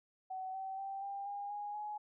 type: tone with pitch steps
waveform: sine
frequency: 754 / 767.6 / 781.5 / 795.6 / 810 / 824.6 / 839.5 Hz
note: F#5 / G5 / G5 / G5 / G#5 / G#5 / G#5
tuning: +32 / -37 / -6 / +25 / -43 / -13 / +18 cents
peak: -39 dBFS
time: 0.3-1.98 s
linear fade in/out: 10 ms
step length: 240 ms
effects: none